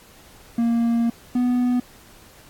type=tone pair in turn; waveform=triangle; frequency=233.1 / 247 Hz; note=A#3 / B3; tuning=0 / 0 cents; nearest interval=minor second; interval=100 cents; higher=second; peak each=-15 dBFS; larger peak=neither; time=0.58-1.1 / 1.35-1.8 s; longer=first; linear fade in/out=5 ms; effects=pink hiss -49 dBFS RMS until 2.49 s + AAC 64 kbps